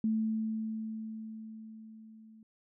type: tone with level ramp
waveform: sine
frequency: 220 Hz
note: A3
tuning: in tune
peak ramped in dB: -26 to -53 dBFS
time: 0.04-2.43 s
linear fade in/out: 2 ms
effects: none